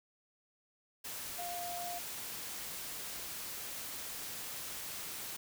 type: tone in noise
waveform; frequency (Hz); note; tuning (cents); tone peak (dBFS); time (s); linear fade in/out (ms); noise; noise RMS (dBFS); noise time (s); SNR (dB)
sine; 702; F5; +9; -40; 1.38-1.99; 10; white; -43; 1.04-5.37; 0
effects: none